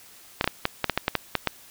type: clicks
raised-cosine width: 0.3 ms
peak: -5 dBFS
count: 11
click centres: 0.411 / 0.443 / 0.476 / 0.654 / 0.843 / 0.897 / 0.976 / 1.081 / 1.153 / 1.353 / 1.473 s
effects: white hiss -50 dBFS RMS until 1.7 s